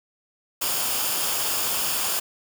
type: noise with comb filter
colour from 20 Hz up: white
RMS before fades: -25 dBFS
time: 0.61-2.2 s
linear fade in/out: 10 ms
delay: 0.5 ms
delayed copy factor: -0.5
effects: none